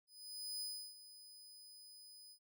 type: tone with ADSR envelope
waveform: sawtooth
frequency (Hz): 5000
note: D#8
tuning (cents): +8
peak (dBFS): -38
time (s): 0.07-2.39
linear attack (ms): 540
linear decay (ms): 330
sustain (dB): -15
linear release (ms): 74
effects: none